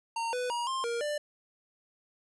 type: tone with pitch steps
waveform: square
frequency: 919 / 496.6 / 952 / 1057 / 469.6 / 592 Hz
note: A#5 / B4 / A#5 / C6 / A#4 / D5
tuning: -25 / +9 / +36 / +17 / +13 / +14 cents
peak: -31 dBFS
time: 0.16-1.18 s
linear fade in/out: 5 ms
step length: 170 ms
effects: resampled to 24000 Hz